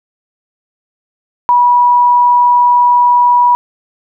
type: tone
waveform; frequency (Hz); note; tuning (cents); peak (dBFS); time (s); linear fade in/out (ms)
sine; 973; B5; -26; -5; 1.49-3.55; 0
effects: none